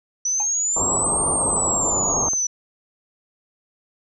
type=exponential two-way sweep; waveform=sine; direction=up then down; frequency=5920 to 8870 to 5920 Hz; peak=-19 dBFS; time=0.25-2.47 s; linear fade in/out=5 ms; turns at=1.28 s
type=tone with exponential decay; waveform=triangle; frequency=831 Hz; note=G#5; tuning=1 cent sharp; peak=-22 dBFS; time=0.4-0.49 s; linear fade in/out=2 ms; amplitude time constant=19 ms
type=low-pass noise; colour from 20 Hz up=white; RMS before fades=-26 dBFS; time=0.76-2.29 s; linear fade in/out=5 ms; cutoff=1200 Hz; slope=96 dB/octave
type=clicks; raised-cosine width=1 ms; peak=-20 dBFS; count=2; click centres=2.285 / 2.334 s
effects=none